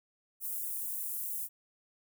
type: high-pass noise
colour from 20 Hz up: white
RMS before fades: -37 dBFS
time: 0.4-1.49 s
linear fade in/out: 50 ms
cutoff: 9700 Hz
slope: 24 dB/octave
effects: none